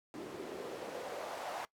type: noise with band-pass filter sweep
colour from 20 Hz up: white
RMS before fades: -43 dBFS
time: 0.14-1.65 s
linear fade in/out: 0 ms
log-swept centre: 300 to 780 Hz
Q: 2.3
effects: noise-tail reverb RT60 0.1 s tail -20 dB re dry